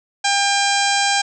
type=harmonic tone with a mistuned harmonic; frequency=800 Hz; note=G5; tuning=35 cents sharp; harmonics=1 / 2 / 3 / 4 / 5 / 6 / 7 / 8 / 9 / 10; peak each=-19 / -22 / -24 / -25 / -26 / -27 / -27 / -28 / -29 / -29 dBFS; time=0.24-1.22 s; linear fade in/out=10 ms; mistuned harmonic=7; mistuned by=-26 cents; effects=none